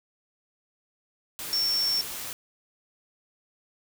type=tone in noise; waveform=sine; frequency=5450 Hz; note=F8; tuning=43 cents flat; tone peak=-23 dBFS; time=1.53-2.01 s; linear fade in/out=0 ms; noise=white; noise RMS=-36 dBFS; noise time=1.39-2.33 s; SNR=+10 dB; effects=none